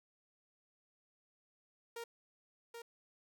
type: tone with echo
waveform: sawtooth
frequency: 466.2 Hz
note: A#4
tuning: in tune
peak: -39 dBFS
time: 1.96-2.04 s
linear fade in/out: 5 ms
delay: 780 ms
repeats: 1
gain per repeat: -4 dB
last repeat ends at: 2.82 s
effects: none